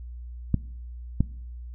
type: clicks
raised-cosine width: 5 ms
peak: -8 dBFS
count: 2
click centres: 0.543 / 1.206 s
effects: noise-tail reverb RT60 0.7 s tail -22 dB re dry + added 60 Hz sine -36 dBFS peak until 1.74 s